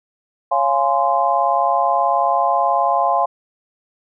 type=chord; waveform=sine; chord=Db major seventh; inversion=none; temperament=just; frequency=554.4 / 693 / 831.5 / 1039.4 Hz; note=Db5 / F5 / Ab5 / C6; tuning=0 / -14 / +2 / -12 cents; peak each=-23 / -18 / -19 / -19 dBFS; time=0.51-3.26 s; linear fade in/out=10 ms; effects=none